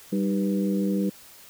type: harmonic tone with a mistuned harmonic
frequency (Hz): 98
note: G2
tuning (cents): 0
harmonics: 2 / 3 / 4 / 5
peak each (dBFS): -23 / -29 / -34 / -33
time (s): 0.12-1.1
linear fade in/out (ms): 10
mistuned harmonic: 3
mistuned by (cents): +70
effects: white hiss -49 dBFS RMS until 1.49 s